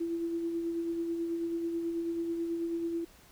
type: tone with tremolo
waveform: sine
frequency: 335.7 Hz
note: E4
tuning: 32 cents sharp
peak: -29 dBFS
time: 0-3.05 s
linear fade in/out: 10 ms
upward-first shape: sine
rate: 9.2 Hz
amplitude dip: 35%
effects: pink hiss -58 dBFS RMS until 3.31 s